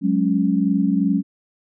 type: chord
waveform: sine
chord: F# suspended second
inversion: none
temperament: equal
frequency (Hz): 185 / 207.7 / 277.2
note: F#3 / G#3 / C#4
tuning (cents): 0 / 0 / 0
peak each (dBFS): -20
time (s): 0.01-1.23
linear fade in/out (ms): 50
effects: none